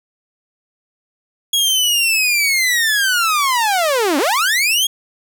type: linear two-way sweep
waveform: sawtooth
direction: down then up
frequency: 3328 to 261.6 to 3328 Hz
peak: -10 dBFS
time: 1.53-4.87 s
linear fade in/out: 5 ms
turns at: 4.18 s
effects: none